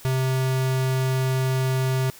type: tone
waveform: square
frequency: 130.81 Hz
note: C3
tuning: in tune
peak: -21 dBFS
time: 0.05-2.1 s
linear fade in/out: 0 ms
effects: white hiss -46 dBFS RMS until 2.19 s